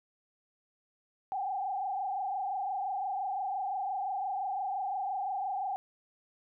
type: tone with frequency modulation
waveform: sine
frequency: 779 Hz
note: G5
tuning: 11 cents flat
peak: -31 dBFS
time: 1.32-5.76 s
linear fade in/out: 0 ms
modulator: 25.8 Hz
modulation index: 1.6
effects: none